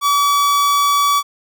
45% pulse tone, 1143 Hz, D6, 47 cents flat, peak -12 dBFS, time 0.01-1.23 s, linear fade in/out 50 ms, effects none

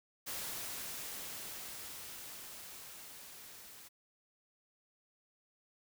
white noise with level ramp, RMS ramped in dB -41 to -54 dBFS, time 0.26-3.89 s, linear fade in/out 20 ms, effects none

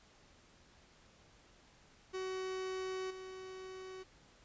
45% pulse tone with level steps, 375.6 Hz, F#4, 26 cents sharp, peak -38 / -46 dBFS, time 2.13-4.04 s, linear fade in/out 20 ms, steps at 3.1 s, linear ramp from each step 10 ms, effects pink hiss -64 dBFS RMS until 4.44 s + resampled to 16000 Hz

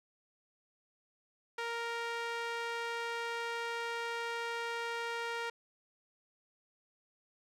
sawtooth tone with band-pass filter, 466.2 Hz, A#4, in tune, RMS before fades -38 dBFS, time 1.58-5.5 s, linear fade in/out 5 ms, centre 1700 Hz, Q 0.77, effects none

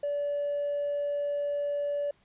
sine tone with hard clipping, 577 Hz, D5, 31 cents flat, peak -28 dBFS, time 0.03-2.11 s, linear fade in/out 5 ms, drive 1 dB, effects pink hiss -66 dBFS RMS until 2.24 s + resampled to 8000 Hz

